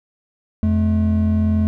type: tone pair together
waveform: triangle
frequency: 85.4 / 215.2 Hz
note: F2 / A3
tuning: -38 / -38 cents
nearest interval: octave + major third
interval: 1600 cents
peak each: -15 dBFS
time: 0.63-1.67 s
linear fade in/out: 0 ms
effects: none